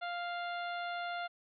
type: harmonic tone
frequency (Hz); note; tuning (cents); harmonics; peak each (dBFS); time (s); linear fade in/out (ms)
698.5; F5; 0; 1 / 2 / 3 / 4 / 5 / 6; -38 / -41 / -48 / -51 / -50 / -55; 0.01-1.28; 20
effects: none